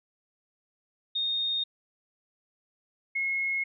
sine tone pair in turn, 3691 / 2168 Hz, A#7 / C#7, -18 / -39 cents, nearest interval major sixth, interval 921 cents, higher first, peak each -26 dBFS, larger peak neither, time 1.15-1.64 / 3.15-3.64 s, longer neither, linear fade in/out 10 ms, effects none

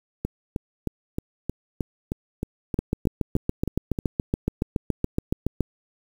two click trains, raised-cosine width 3 ms, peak -13 / -9 dBFS, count 13 / 21, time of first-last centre 0.25-3.988 / 2.79-5.607 s, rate 3.21 / 7.1 Hz, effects 7-bit

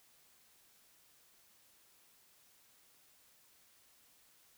silence, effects white hiss -67 dBFS RMS until 4.57 s

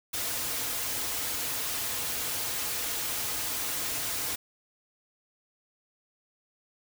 white noise with comb filter, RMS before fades -32 dBFS, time 0.13-4.36 s, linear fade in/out 10 ms, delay 5.2 ms, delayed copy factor -0.5, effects none

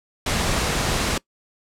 pink noise, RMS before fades -22 dBFS, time 0.26-1.18 s, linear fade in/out 5 ms, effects noise-tail reverb RT60 0.1 s tail -23 dB re dry + low-pass 9000 Hz 12 dB/octave

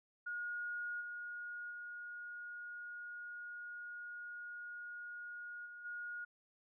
sine tone with level steps, 1438 Hz, F#6, 50 cents flat, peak -39 / -43 / -45 / -49 / -42 dBFS, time 0.26-6.25 s, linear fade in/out 10 ms, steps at 1 / 1.7 / 5.65 / 5.84 s, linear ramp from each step 20 ms, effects none

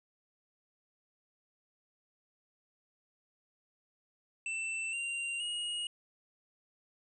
square tone with pitch steps, 2670 / 2772 / 2878 Hz, E7 / F7 / F#7, +22 / -14 / -49 cents, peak -35 dBFS, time 4.46-5.87 s, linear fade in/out 2 ms, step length 470 ms, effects resampled to 24000 Hz

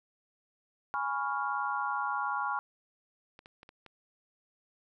sine chord, C# dominant seventh, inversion second, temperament equal, 830.6 / 987.8 / 1108.7 / 1396.9 Hz, G#5 / B5 / C#6 / E#6, 0 / 0 / 0 / 0 cents, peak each -35 / -37 / -35 / -35 dBFS, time 0.94-2.59 s, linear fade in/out 0 ms
clicks, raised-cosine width 0.3 ms, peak -34 dBFS, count 5, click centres 3.391 / 3.459 / 3.631 / 3.691 / 3.863 s
effects none

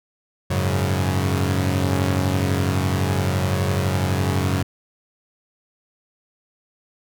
sawtooth chord, F# suspended second, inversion none, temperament equal with one note detuned, 92.5 / 104.37 / 138.59 Hz, F#2 / G#2 / C#3, 0 / +9 / 0 cents, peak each -17 / -22 / -20 dBFS, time 0.5-4.63 s, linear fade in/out 10 ms, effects none

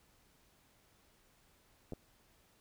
clicks, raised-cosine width 2 ms, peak -30 dBFS, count 2, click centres 1.923 / 1.934 s, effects pink hiss -69 dBFS RMS until 2.6 s

